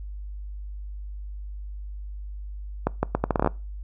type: accelerating click train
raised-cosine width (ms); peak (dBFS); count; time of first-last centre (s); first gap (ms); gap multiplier
1; -7; 11; 2.87-3.474; 160; 0.75
effects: noise-tail reverb RT60 0.3 s tail -23 dB re dry + added 50 Hz sine -33 dBFS peak until 3.83 s